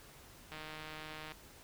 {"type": "click train", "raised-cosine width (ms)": 0.3, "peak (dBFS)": -30, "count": 125, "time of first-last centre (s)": [0.52, 1.32], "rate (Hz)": 155, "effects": ["pink hiss -57 dBFS RMS until 1.63 s"]}